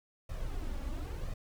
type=noise with flanger; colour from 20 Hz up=brown; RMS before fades=-37 dBFS; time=0.29-1.34 s; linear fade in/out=5 ms; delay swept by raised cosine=1.6 to 3.6 ms; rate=0.96 Hz; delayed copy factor=+0.6; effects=none